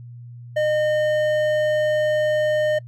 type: tone with hard clipping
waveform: triangle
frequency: 610 Hz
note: D#5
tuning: 34 cents flat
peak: -19 dBFS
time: 0.56-2.79 s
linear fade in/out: 10 ms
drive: 12 dB
effects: noise-tail reverb RT60 0.1 s tail -25 dB re dry + added 120 Hz sine -36 dBFS peak until 2.87 s